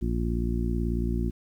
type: harmonic tone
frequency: 58.27 Hz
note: A#1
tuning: in tune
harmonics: 1 / 2 / 3 / 4 / 5 / 6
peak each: -27 / -33 / -33 / -32 / -39 / -35 dBFS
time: 0.01-1.31 s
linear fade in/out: 20 ms
effects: 10-bit